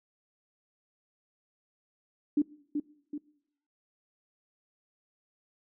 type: tone with echo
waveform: sine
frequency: 293.7 Hz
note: D4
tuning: in tune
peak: -21 dBFS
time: 2.37-2.42 s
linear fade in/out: 5 ms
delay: 380 ms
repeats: 2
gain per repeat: -6 dB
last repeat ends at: 3.18 s
effects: noise-tail reverb RT60 0.8 s tail -23 dB re dry